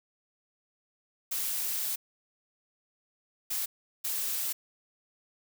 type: noise bursts at uneven times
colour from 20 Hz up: blue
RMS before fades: -32 dBFS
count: 3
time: 1.31-1.96 / 3.5-3.66 / 4.04-4.53 s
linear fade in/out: 10 ms
effects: none